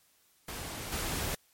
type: noise with level steps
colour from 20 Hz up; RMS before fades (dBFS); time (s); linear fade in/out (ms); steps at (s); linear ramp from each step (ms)
pink; -40 / -34; 0.48-1.35; 5; 0.92; 5
effects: white hiss -67 dBFS RMS until 1.53 s + MP3 64 kbps